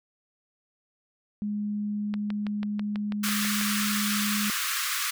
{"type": "tone", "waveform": "sine", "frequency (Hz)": 207.7, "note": "G#3", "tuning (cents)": 0, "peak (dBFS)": -27, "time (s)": [1.42, 4.5], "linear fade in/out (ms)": 0}
{"type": "click train", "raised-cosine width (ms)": 0.3, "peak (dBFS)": -21, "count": 10, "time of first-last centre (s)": [2.14, 3.613], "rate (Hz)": 6.11}
{"type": "high-pass noise", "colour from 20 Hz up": "pink", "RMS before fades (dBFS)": -29, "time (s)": [3.23, 5.11], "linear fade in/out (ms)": 10, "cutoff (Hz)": 1100, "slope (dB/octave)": 96}
{"effects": []}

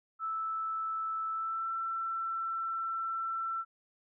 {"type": "tone with pitch glide", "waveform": "sine", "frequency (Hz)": [1315, 1340.3], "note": ["E6", "E6"], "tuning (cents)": [-5, 28], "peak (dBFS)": -32, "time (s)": [0.19, 3.65], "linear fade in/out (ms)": 50, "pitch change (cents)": 33, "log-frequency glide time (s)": [1.31, 1.7], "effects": []}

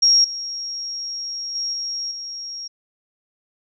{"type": "tone with level steps", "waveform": "sine", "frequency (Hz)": 5588, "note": "F8", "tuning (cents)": 0, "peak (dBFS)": [-11, -26, -22, -24, -29], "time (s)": [0.02, 2.68], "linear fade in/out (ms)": 10, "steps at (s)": [0.24, 1.55, 1.73, 2.11], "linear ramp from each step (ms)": 5, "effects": []}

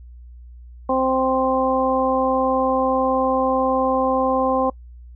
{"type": "harmonic tone", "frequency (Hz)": 261.6, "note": "C4", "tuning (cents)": 0, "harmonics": [1, 2, 3, 4], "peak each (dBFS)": [-23, -20, -23, -23], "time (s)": [0.89, 4.7], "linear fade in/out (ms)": 5, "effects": ["noise-tail reverb RT60 0.1 s tail -24 dB re dry", "added 60 Hz sine -38 dBFS peak until 5.15 s"]}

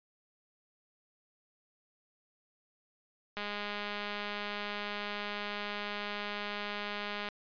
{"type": "click train", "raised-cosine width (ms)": 0.3, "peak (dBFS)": -22, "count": 808, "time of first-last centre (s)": [3.37, 7.287], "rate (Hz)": 206, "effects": ["resampled to 11025 Hz"]}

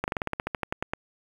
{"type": "slowing click train", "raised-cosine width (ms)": 0.5, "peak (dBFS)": -12, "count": 14, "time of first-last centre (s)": [0.04, 0.935], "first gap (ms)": 39, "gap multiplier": 1.09, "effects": ["7-bit"]}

